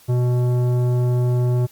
sine tone with tanh clipping, 123.47 Hz, B2, in tune, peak -17 dBFS, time 0.08-1.67 s, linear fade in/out 20 ms, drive 13 dB, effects white hiss -50 dBFS RMS until 1.71 s + MP3 96 kbps

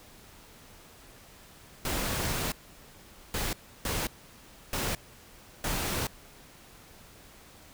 pink noise bursts at uneven times, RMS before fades -31 dBFS, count 5, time 1.85-2.52 / 3.34-3.53 / 3.85-4.07 / 4.73-4.95 / 5.64-6.07 s, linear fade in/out 2 ms, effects pink hiss -53 dBFS RMS until 7.73 s

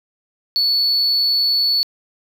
sine tone, 4435 Hz, C#8, in tune, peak -12 dBFS, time 0.56-1.83 s, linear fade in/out 0 ms, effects tanh soft clip ceiling -12 dBFS + 8-bit

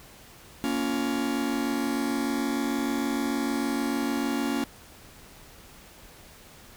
45% pulse chord, Bb minor, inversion none, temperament just, 233.1 / 279.7 / 349.6 Hz, Bb3 / Db4 / F4, 0 / +16 / +2 cents, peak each -30 / -28 / -34 dBFS, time 0.64-4.64 s, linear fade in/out 0 ms, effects pink hiss -50 dBFS RMS until 6.76 s

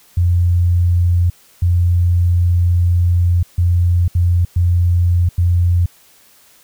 sine tone bursts at uneven times, 87.6 Hz, F2, 6 cents sharp, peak -10 dBFS, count 6, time 0.17-1.3 / 1.62-3.43 / 3.58-4.08 / 4.15-4.45 / 4.56-5.29 / 5.38-5.86 s, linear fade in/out 5 ms, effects white hiss -49 dBFS RMS until 6.63 s

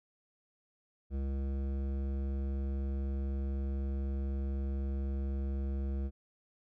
triangle tone with hard clipping, 68 Hz, C#2, 33 cents flat, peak -34 dBFS, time 1.1-6.11 s, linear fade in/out 50 ms, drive 17 dB, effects none

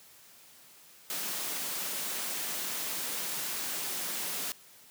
white high-pass noise, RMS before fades -35 dBFS, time 1.1-4.52 s, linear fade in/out 0 ms, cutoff 140 Hz, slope 48 dB/octave, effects white hiss -56 dBFS RMS until 4.9 s + high-pass 80 Hz 12 dB/octave

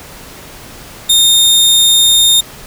sawtooth tone, 3660 Hz, A#7, 32 cents flat, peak -3 dBFS, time 1.09-2.41 s, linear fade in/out 10 ms, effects pink hiss -33 dBFS RMS until 2.66 s

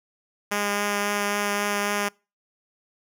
5% pulse tone with vibrato, 204.5 Hz, G#3, 26 cents flat, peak -12 dBFS, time 0.51-2.09 s, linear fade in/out 10 ms, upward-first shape triangle, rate 3.7 Hz, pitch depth 11 cents each way, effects noise-tail reverb RT60 0.3 s tail -26 dB re dry

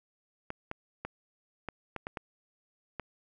clicks, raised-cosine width 0.5 ms, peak -21 dBFS, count 8, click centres 0.504 / 0.714 / 1.05 / 1.687 / 1.963 / 2.069 / 2.172 / 2.997 s, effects none

